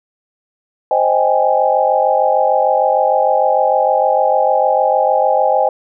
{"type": "chord", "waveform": "sine", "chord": "Ab major seventh", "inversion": "first", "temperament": "equal", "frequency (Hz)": [523.3, 622.3, 784, 830.6], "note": ["C5", "Eb5", "G5", "Ab5"], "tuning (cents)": [0, 0, 0, 0], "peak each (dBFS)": -16, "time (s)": [0.91, 5.69], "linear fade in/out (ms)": 2, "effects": []}